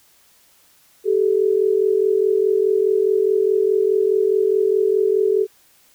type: tone pair together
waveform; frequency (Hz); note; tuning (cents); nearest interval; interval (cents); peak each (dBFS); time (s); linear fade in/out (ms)
sine; 386.8 / 431.6; G4 / A4; -23 / -33; major second; 190; -17; 1.04-5.47; 50
effects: white hiss -55 dBFS RMS until 5.94 s